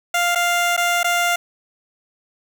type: tone with dropouts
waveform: 15% pulse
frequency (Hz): 698.5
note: F5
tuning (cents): 0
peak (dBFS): -10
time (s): 0.14-1.36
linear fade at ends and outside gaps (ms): 5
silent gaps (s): 0.35-0.356 / 0.766-0.775 / 1.032-1.043
effects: 8-bit